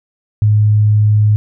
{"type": "tone", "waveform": "sine", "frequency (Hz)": 105.8, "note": "G#2", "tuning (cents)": 33, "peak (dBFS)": -7, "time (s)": [0.42, 1.36], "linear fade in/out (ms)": 0, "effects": []}